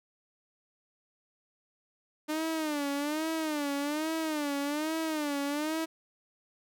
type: tone with vibrato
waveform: sawtooth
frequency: 301.6 Hz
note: D4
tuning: 46 cents sharp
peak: -26 dBFS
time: 2.28-5.86 s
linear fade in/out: 20 ms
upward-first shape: sine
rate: 1.2 Hz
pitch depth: 120 cents each way
effects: none